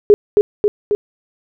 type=tone with echo; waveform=sine; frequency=414 Hz; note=G#4; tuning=5 cents flat; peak=-3 dBFS; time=0.1-0.14 s; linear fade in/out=0 ms; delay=270 ms; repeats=3; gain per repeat=-3 dB; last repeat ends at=0.95 s; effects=none